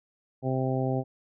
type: harmonic tone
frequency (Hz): 130.81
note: C3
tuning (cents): 0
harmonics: 1 / 2 / 3 / 4 / 5 / 6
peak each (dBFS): -28 / -31 / -33 / -34 / -35 / -36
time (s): 0.42-1.04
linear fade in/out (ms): 50
effects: none